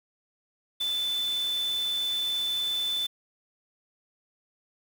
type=tone in noise; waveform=sine; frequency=3514 Hz; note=A7; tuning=3 cents flat; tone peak=-26 dBFS; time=0.8-3.07 s; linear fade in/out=10 ms; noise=white; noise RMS=-42 dBFS; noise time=0.8-3.07 s; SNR=+13 dB; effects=none